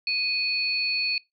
sine tone pair together, 2490 / 4407 Hz, D#7 / C#8, +1 / -11 cents, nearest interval minor seventh, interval 988 cents, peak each -26 dBFS, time 0.07-1.18 s, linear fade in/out 2 ms, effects noise-tail reverb RT60 0.2 s tail -23 dB re dry

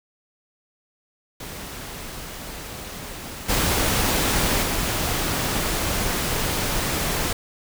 pink noise with level steps, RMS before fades -35 / -21 / -24 dBFS, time 1.4-7.33 s, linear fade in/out 5 ms, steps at 3.48 / 4.62 s, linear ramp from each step 20 ms, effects none

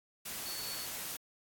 sine tone in noise, 4435 Hz, C#8, in tune, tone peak -43 dBFS, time 0.45-0.86 s, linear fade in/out 10 ms, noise white, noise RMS -41 dBFS, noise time 0.25-1.17 s, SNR -5 dB, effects AAC 64 kbps

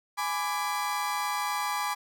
35% pulse chord, G# diminished, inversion none, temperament equal with one note detuned, 830.6 / 998.1 / 1174.7 Hz, G#5 / B5 / D6, 0 / +18 / 0 cents, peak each -31 dBFS, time 0.17-1.95 s, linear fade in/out 20 ms, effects none

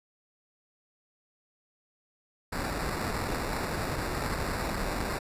pink noise with sample-and-hold, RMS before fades -32 dBFS, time 2.52-5.19 s, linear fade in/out 10 ms, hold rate 3150 Hz, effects resampled to 32000 Hz

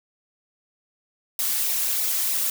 blue noise with flanger, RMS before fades -24 dBFS, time 1.39-2.5 s, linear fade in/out 2 ms, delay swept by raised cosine 0.63 to 4.23 ms, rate 3.2 Hz, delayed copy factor -0.8, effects none

